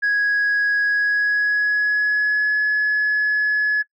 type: tone with pitch glide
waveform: sine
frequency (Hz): 1661.2 to 1700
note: G#6 to G#6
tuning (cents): 0 to +40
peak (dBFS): -14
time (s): 0.02-3.83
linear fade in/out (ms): 20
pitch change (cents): +40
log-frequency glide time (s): 0.84-2.58
effects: noise-tail reverb RT60 0.1 s tail -24 dB re dry + tanh soft clip ceiling -14 dBFS